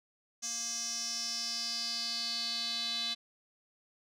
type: tone with band-pass filter sweep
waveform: square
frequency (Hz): 233.1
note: A#3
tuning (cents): 0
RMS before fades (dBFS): -36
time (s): 0.42-3.15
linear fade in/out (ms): 20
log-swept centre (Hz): 6200 to 3900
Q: 6.6
effects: none